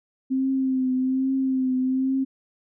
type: tone with vibrato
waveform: sine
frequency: 261.6 Hz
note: C4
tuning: in tune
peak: -20 dBFS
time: 0.3-2.25 s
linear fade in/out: 20 ms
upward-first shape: triangle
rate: 1.2 Hz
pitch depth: 39 cents each way
effects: none